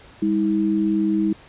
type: tone pair together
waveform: sine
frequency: 201.8 / 320.3 Hz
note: G#3 / E4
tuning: -49 / -50 cents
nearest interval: minor sixth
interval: 799 cents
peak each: -21 / -19 dBFS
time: 0.22-1.33 s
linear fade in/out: 5 ms
effects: pink hiss -47 dBFS RMS until 1.48 s + resampled to 8000 Hz